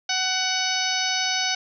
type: harmonic tone with a mistuned harmonic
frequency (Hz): 749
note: F#5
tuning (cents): +21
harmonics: 1 / 2 / 3 / 4 / 5 / 6 / 7 / 8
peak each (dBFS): -30 / -30 / -30 / -30 / -30 / -30 / -30 / -30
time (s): 0.09-1.55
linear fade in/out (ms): 5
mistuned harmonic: 4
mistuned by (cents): -18
effects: none